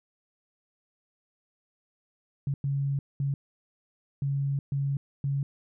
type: tone bursts at uneven times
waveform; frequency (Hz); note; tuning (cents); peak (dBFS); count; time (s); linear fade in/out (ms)
sine; 139.2; C#3; +8; -25; 6; 2.47-2.54 / 2.64-2.99 / 3.2-3.34 / 4.22-4.59 / 4.72-4.97 / 5.24-5.43; 2
effects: none